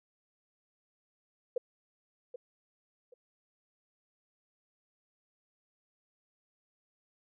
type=tone with echo; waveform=sine; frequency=493 Hz; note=B4; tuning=3 cents flat; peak=-27 dBFS; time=1.56-1.58 s; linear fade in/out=5 ms; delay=780 ms; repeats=2; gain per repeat=-12 dB; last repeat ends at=3.14 s; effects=none